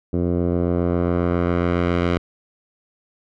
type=tone with low-pass filter sweep; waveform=10% pulse; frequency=87.31 Hz; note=F2; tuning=in tune; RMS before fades=-20 dBFS; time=0.13-2.18 s; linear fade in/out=5 ms; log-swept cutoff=400 to 3000 Hz; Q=0.84; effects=none